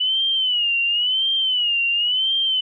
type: tone with vibrato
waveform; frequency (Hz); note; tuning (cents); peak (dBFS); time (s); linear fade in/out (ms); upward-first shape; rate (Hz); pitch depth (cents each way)
sine; 2960; F#7; 0; -17; 0-2.61; 10; sine; 0.95; 120
effects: none